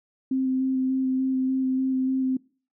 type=tone with vibrato; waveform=sine; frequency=261.6 Hz; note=C4; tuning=in tune; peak=-21 dBFS; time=0.31-2.37 s; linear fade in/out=5 ms; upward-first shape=square; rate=3.4 Hz; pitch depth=10 cents each way; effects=noise-tail reverb RT60 0.4 s tail -23 dB re dry